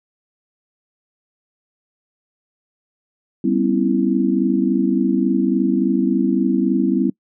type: chord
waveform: sine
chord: C# half-diminished seventh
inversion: second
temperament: equal with one note detuned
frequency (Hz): 196 / 246.9 / 270.4 / 329.6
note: G3 / B3 / C#4 / E4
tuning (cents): 0 / 0 / -43 / 0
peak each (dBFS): -20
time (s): 3.44-7.1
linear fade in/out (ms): 5
effects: noise-tail reverb RT60 0.1 s tail -24 dB re dry